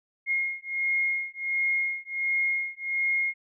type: beating tone pair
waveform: sine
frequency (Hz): 2145 / 2146.4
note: C7 / C7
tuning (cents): +42 / +44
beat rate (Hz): 1.4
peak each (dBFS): -28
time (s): 0.26-3.34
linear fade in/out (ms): 50
effects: none